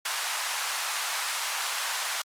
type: high-pass noise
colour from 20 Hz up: pink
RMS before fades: -30 dBFS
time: 0.05-2.22 s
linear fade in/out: 5 ms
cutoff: 840 Hz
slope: 24 dB/octave
effects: low-pass 12000 Hz 12 dB/octave + Opus 48 kbps